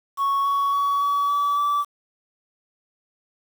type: tone with pitch steps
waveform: sine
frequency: 1108.7 / 1118.3 / 1128.1 / 1137.9 / 1147.8 / 1157.8 Hz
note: C#6 / C#6 / C#6 / C#6 / D6 / D6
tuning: 0 / +15 / +30 / +45 / -40 / -25 cents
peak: -16 dBFS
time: 0.17-1.85 s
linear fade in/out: 50 ms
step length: 280 ms
effects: tanh soft clip ceiling -18 dBFS + 7-bit